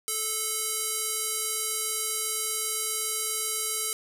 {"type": "tone with band-pass filter", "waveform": "square", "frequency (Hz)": 436.2, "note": "A4", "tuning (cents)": -15, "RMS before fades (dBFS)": -30, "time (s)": [0.08, 3.93], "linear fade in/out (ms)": 0, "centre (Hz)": 10000, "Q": 1.5, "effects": []}